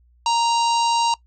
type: harmonic tone with a mistuned harmonic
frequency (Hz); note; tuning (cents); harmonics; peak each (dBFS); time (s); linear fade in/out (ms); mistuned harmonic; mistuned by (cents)
932; A#5; -1; 1 / 3 / 4 / 5 / 6 / 7 / 8 / 9; -17 / -27 / -29 / -30 / -34 / -34 / -38 / -38; 0.26-1.14; 2; 4; +76
effects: noise-tail reverb RT60 0.1 s tail -21 dB re dry + added 60 Hz sine -53 dBFS peak until 1.26 s